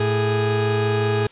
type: tone pair together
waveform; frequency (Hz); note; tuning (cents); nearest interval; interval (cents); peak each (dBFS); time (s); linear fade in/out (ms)
40% pulse; 110 / 414.5; A2 / G#4; 0 / -3; octave + major seventh; 2297; -20; 0-1.27; 5
effects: white hiss -49 dBFS RMS until 1.31 s + resampled to 8000 Hz